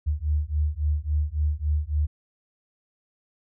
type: beating tone pair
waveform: sine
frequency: 73.42 / 77.02 Hz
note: D2 / D#2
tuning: 0 / -17 cents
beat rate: 3.6 Hz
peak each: -25 dBFS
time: 0.06-2.07 s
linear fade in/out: 20 ms
effects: none